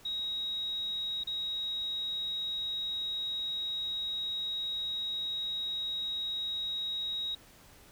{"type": "tone with dropouts", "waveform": "sine", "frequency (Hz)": 3800, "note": "A#7", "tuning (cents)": 33, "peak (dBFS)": -32, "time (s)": [0.05, 7.35], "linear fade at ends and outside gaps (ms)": 5, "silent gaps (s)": [1.237, 1.271], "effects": ["pink hiss -57 dBFS RMS until 7.91 s"]}